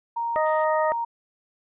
sine tone, 932.3 Hz, A#5, in tune, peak -24 dBFS, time 0.16-1.05 s, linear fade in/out 10 ms
harmonic tone, 622.3 Hz, D#5, in tune, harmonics 1 / 2 / 3, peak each -22 / -28 / -32 dBFS, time 0.36-0.92 s, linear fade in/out 0 ms
violet noise, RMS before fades -35 dBFS, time 0.46-0.64 s, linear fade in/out 0 ms
effects resampled to 8000 Hz

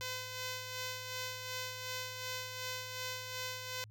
5% pulse tone with tremolo, 509 Hz, C5, 48 cents flat, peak -26 dBFS, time 0.01-3.84 s, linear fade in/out 0 ms, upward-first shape sine, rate 2.7 Hz, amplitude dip 45%, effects added 107 Hz sine -52 dBFS peak until 3.9 s

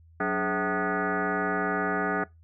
sine tone with frequency modulation, 523.3 Hz, C5, in tune, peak -24 dBFS, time 0.2-2.24 s, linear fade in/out 5 ms, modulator 236 Hz, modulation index 5.1, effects noise-tail reverb RT60 0.2 s tail -22 dB re dry + added 82 Hz sine -52 dBFS peak until 2.43 s

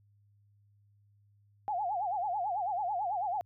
sine tone with vibrato, 771 Hz, G5, 29 cents flat, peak -30 dBFS, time 1.68-3.41 s, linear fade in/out 0 ms, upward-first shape sine, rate 9.1 Hz, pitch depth 190 cents each way, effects added 102 Hz sine -63 dBFS peak until 3.45 s

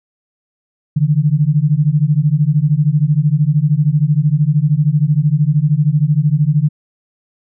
sine beating tone pair, 143.1 / 156.1 Hz, D3 / D#3, -45 / +6 cents, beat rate 13 Hz, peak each -13 dBFS, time 0.96-6.69 s, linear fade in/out 10 ms, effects none

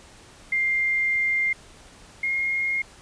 sine tone pair in turn, 2100 / 2140 Hz, C7 / C7, +6 / +38 cents, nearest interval unison, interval 32 cents, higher second, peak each -20 / -22 dBFS, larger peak first, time 0.52-1.53 / 2.23-2.82 s, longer first, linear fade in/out 5 ms, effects pink hiss -49 dBFS RMS until 3.01 s + resampled to 22050 Hz

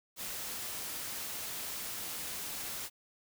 white noise, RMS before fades -40 dBFS, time 0.16-2.9 s, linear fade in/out 50 ms, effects none

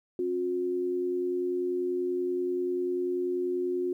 sine tone pair together, 269.7 / 360 Hz, C#4 / F#4, -47 / -47 cents, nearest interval perfect fourth, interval 500 cents, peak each -36 / -27 dBFS, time 0.19-3.93 s, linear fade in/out 2 ms, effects 11-bit

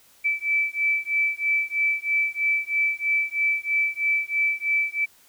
sine beating tone pair, 2314 / 2317.1 Hz, D7 / D7, -26 / -24 cents, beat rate 3.1 Hz, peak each -24 dBFS, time 0.24-5.06 s, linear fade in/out 20 ms, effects white hiss -56 dBFS RMS until 5.28 s

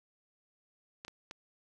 clicks, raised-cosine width 0.2 ms, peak -26 dBFS, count 3, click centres 1.049 / 1.081 / 1.311 s, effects none

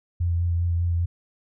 sine tone with vibrato, 85.9 Hz, F2, 28 cents flat, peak -20 dBFS, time 0.2-1.06 s, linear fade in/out 10 ms, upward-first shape sine, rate 5 Hz, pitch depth 21 cents each way, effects none

